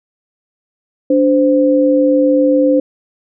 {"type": "tone pair together", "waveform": "sine", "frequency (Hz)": [290.7, 518], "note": ["D4", "C5"], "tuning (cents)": [-18, -17], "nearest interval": "minor seventh", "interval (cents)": 1001, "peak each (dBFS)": -11, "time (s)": [1.1, 2.8], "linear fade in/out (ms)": 5, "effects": []}